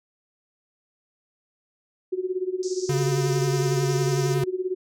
sine tone with tremolo, 370 Hz, F#4, in tune, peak -21 dBFS, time 2.12-4.75 s, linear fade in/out 10 ms, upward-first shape sine, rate 17 Hz, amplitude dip 85%
pink band-pass noise, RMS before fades -39 dBFS, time 2.63-4.34 s, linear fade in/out 0 ms, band 5000 to 6900 Hz, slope 48 dB/octave
square tone with vibrato, 140.1 Hz, C#3, 19 cents sharp, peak -23 dBFS, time 2.89-4.44 s, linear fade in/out 5 ms, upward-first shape sine, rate 11 Hz, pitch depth 27 cents each way
effects none

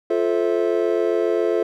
triangle chord, F major seventh, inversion none, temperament just, 349.2 / 436.5 / 523.8 / 654.8 Hz, F4 / A4 / C5 / E5, 0 / -14 / +2 / -12 cents, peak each -20 / -19 / -24 / -24 dBFS, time 0.1-1.63 s, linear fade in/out 5 ms, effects none

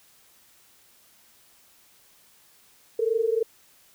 sine tone pair together, 440 / 463.2 Hz, A4 / A#4, 0 / -11 cents, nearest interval minor second, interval 89 cents, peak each -24 dBFS, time 2.99-3.43 s, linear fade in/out 5 ms, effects white hiss -58 dBFS RMS until 3.94 s

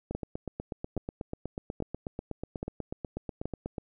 two click trains, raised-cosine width 2 ms, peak -19 / -21 dBFS, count 5 / 31, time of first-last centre 0.15-3.456 / 0.11-3.782 s, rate 1.21 / 8.17 Hz, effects none

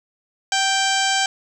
harmonic tone with a mistuned harmonic, 784 Hz, G5, in tune, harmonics 1 / 2 / 3 / 4 / 5 / 6 / 7 / 8 / 9 / 10, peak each -22 / -23 / -28 / -24 / -31 / -29 / -30 / -30 / -31 / -29 dBFS, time 0.52-1.26 s, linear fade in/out 2 ms, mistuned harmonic 1, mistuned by -25 cents, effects 8-bit

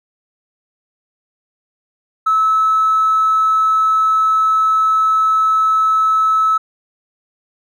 triangle tone with tanh clipping, 1300 Hz, E6, 24 cents flat, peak -10 dBFS, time 2.26-6.58 s, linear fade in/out 10 ms, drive 1 dB, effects none

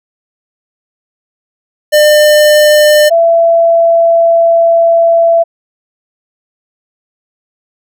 square / sine tone pair in turn, 601 / 670.1 Hz, D5 / E5, +40 / +28 cents, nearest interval major second, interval 188 cents, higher second, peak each -4 dBFS, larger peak neither, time 1.92-3.1 / 3.1-5.44 s, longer second, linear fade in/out 20 ms, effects none

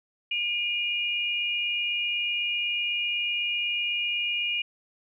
sine tone pair together, 2426 / 2854 Hz, D#7 / F7, -44 / +37 cents, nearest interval minor third, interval 281 cents, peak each -28 dBFS, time 0.31-4.62 s, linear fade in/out 5 ms, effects none

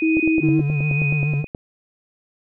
sine tone with tremolo, 2489 Hz, D#7, in tune, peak -21 dBFS, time 0-1.47 s, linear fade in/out 0 ms, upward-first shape triangle, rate 1.2 Hz, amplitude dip 90%
sine tone bursts, 320.5 Hz, E4, 49 cents flat, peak -15 dBFS, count 3, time 0.02-0.61 s, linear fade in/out 5 ms, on 180 ms, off 25 ms
click train, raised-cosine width 2 ms, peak -15 dBFS, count 14, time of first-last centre 0.17-1.549 s, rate 9.43 Hz
triangle tone with vibrato, 146.83 Hz, D3, in tune, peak -16 dBFS, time 0.4-1.45 s, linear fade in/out 50 ms, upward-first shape sine, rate 7 Hz, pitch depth 62 cents each way
effects none

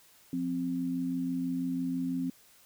sine tone pair together, 175.51 / 261.6 Hz, F3 / C4, +9 / 0 cents, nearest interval perfect fifth, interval 691 cents, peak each -36 / -30 dBFS, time 0.33-2.3 s, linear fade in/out 2 ms, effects white hiss -60 dBFS RMS until 2.65 s

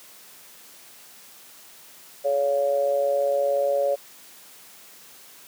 sine tone with amplitude modulation, 563 Hz, C#5, 27 cents sharp, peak -16 dBFS, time 2.24-3.96 s, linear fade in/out 20 ms, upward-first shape sine, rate 137 Hz, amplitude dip 75%, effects white hiss -48 dBFS RMS until 5.47 s + high-pass 150 Hz 12 dB/octave

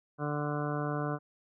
harmonic tone, 147.5 Hz, D3, 8 cents sharp, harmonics 1 / 2 / 3 / 4 / 5 / 7 / 8 / 9 / 10, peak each -34 / -37 / -39 / -40 / -41 / -42 / -43 / -44 / -44 dBFS, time 0.18-1.19 s, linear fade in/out 50 ms, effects none

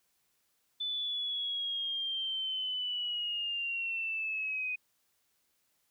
sine linear sweep, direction down, 3510 to 2489 Hz, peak -32 dBFS, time 0.8-4.76 s, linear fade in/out 10 ms, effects white hiss -75 dBFS RMS until 5.9 s

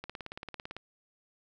click train, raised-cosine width 0.3 ms, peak -24 dBFS, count 14, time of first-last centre 0.04-0.766 s, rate 17.9 Hz, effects none

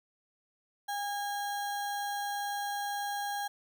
sine tone with sample-and-hold, 811 Hz, G#5, 41 cents flat, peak -32 dBFS, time 0.88-3.48 s, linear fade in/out 10 ms, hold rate 2450 Hz, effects none

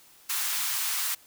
white high-pass noise, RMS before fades -29 dBFS, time 0.29-1.15 s, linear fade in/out 10 ms, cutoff 930 Hz, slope 24 dB/octave, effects white hiss -56 dBFS RMS until 1.26 s

